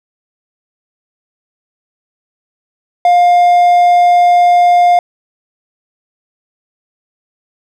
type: tone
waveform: triangle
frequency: 706 Hz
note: F5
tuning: 19 cents sharp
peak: -3 dBFS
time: 3.05-4.99 s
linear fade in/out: 2 ms
effects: none